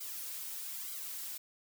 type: noise with flanger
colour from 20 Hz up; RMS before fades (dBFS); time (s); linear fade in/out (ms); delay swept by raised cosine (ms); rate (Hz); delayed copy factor
blue; -42; 0-1.38; 10; 1.1 to 4.4; 1.1; -1
effects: none